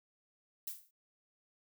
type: noise with exponential decay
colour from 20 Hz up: violet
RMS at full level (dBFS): -37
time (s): 0.67-0.91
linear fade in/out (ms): 5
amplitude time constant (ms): 51
effects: noise-tail reverb RT60 0.1 s tail -24 dB re dry